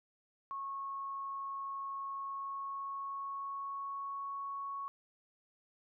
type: tone with pitch glide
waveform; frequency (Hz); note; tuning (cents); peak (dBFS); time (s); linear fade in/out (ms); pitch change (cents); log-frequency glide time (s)
sine; 1097 to 1109.1; C#6 to C#6; -18 to +1; -38; 0.51-4.88; 0; +19; 2.1-4.31
effects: none